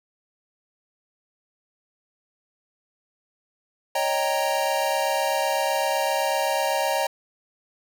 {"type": "chord", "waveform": "square", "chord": "Eb dominant seventh", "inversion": "third", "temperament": "equal", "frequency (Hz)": [554.4, 622.3, 784, 932.3], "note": ["Db5", "Eb5", "G5", "Bb5"], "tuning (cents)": [0, 0, 0, 0], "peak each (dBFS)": -28, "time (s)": [3.95, 7.07], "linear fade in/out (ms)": 5, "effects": []}